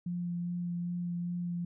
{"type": "tone with vibrato", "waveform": "sine", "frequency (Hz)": 174.61, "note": "F3", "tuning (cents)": 0, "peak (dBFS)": -32, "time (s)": [0.06, 1.65], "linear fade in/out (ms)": 5, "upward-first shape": "sine", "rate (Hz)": 2.5, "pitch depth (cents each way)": 12, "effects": []}